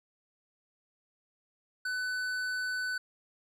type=tone with tanh clipping; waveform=triangle; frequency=1500 Hz; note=F#6; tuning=23 cents sharp; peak=-33 dBFS; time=1.85-2.98 s; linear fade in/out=5 ms; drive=16 dB; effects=none